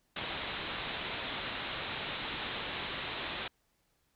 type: low-pass noise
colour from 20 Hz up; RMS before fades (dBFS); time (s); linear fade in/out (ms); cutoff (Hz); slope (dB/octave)
white; -39; 0.16-3.48; 5; 3900; 96
effects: pink hiss -75 dBFS RMS until 4.15 s